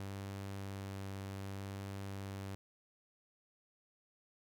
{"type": "tone with vibrato", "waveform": "sawtooth", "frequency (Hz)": 98, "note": "G2", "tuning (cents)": 0, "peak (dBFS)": -38, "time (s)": [0, 2.55], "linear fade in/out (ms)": 0, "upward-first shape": "sine", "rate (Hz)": 0.66, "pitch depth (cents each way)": 8, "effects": []}